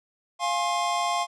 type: chord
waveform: square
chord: F minor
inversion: none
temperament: equal with one note detuned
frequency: 698.5 / 830.6 / 1067.9 Hz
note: F5 / Ab5 / C6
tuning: 0 / 0 / +35 cents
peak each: -28 / -32 / -28 dBFS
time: 0.39-1.27 s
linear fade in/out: 50 ms
effects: resampled to 22050 Hz